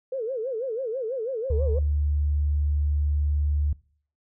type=tone with vibrato; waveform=sine; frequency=485.1 Hz; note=B4; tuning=31 cents flat; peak=-26 dBFS; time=0.12-1.79 s; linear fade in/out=5 ms; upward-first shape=sine; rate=6.1 Hz; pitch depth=200 cents each way
type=tone; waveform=sine; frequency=73.42 Hz; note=D2; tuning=in tune; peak=-20 dBFS; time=1.5-3.73 s; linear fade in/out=5 ms
effects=noise-tail reverb RT60 0.5 s tail -23 dB re dry + tanh soft clip ceiling -13 dBFS